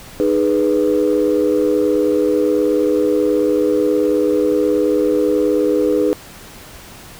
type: chord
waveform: sine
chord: G# minor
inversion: second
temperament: equal with one note detuned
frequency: 307 / 415.3 / 493.9 Hz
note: D#4 / G#4 / B4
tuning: -23 / 0 / 0 cents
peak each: -16 dBFS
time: 0.2-6.13 s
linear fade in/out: 0 ms
effects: tanh soft clip ceiling -6 dBFS + pink hiss -38 dBFS RMS until 7.19 s